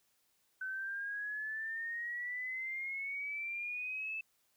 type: exponential sweep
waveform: sine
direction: up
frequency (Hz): 1517 to 2637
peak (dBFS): -37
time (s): 0.61-4.21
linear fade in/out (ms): 5
effects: white hiss -75 dBFS RMS until 4.56 s